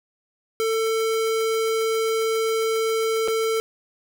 square tone with dropouts, 446.3 Hz, A4, 25 cents sharp, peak -21 dBFS, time 0.6-3.6 s, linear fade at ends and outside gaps 0 ms, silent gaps 3.277-3.283 s, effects none

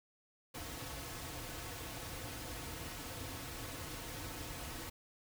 pink noise with comb filter, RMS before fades -45 dBFS, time 0.54-4.9 s, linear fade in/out 10 ms, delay 5 ms, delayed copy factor -0.6, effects none

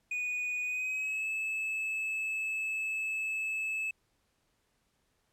triangle tone with pitch glide, 2471 to 2606 Hz, D#7 to E7, -13 to -20 cents, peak -30 dBFS, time 0.11-3.91 s, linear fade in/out 5 ms, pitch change +93 cents, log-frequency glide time 0.64-1.28 s, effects pink hiss -75 dBFS RMS until 5.32 s + low-pass 12000 Hz 12 dB/octave

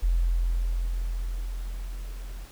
sine tone with level ramp, 42.83 Hz, F1, 33 cents flat, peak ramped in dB -19 to -35 dBFS, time 0.02-2.46 s, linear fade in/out 20 ms, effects pink hiss -50 dBFS RMS until 2.51 s

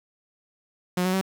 sawtooth tone with pitch steps, 180.1 / 185.27 / 190.59 Hz, F#3 / F#3 / G3, -46 / +3 / -48 cents, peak -18 dBFS, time 0.97-1.213 s, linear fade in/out 5 ms, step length 81 ms, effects 8-bit

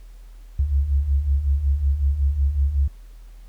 sine beating tone pair, 66.1 / 71.5 Hz, C2 / D2, +18 / -46 cents, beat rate 5.4 Hz, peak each -24 / -18 dBFS, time 0.59-2.88 s, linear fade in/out 5 ms, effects added 41 Hz sine -39 dBFS peak until 3.48 s + pink hiss -59 dBFS RMS until 3.48 s

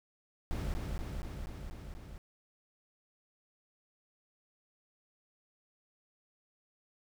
brown noise with echo, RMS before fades -35 dBFS, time 0.51-0.74 s, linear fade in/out 0 ms, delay 240 ms, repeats 6, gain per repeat -2 dB, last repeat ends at 2.18 s, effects none

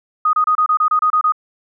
sine tone bursts, 1244.5 Hz, D#6, in tune, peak -11 dBFS, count 10, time 0.25-1.322 s, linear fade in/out 5 ms, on 82 ms, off 28 ms, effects none

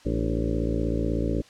harmonic tone with a mistuned harmonic, 56.2 Hz, A1, 37 cents sharp, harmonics 1 / 2 / 3 / 4 / 5 / 6 / 7 / 8 / 9 / 10, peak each -28 / -31 / -33 / -33 / -30 / -36 / -34 / -36 / -37 / -37 dBFS, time 0.05-1.42 s, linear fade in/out 10 ms, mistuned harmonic 5, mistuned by +78 cents, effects white hiss -53 dBFS RMS until 1.49 s + low-pass 6000 Hz 12 dB/octave

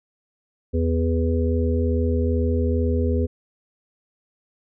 harmonic tone with a mistuned harmonic, 82.41 Hz, E2, in tune, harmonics 1 / 3 / 5 / 6, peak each -20 / -25 / -27 / -28 dBFS, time 0.73-3.27 s, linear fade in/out 20 ms, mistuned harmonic 1, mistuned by -29 cents, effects none

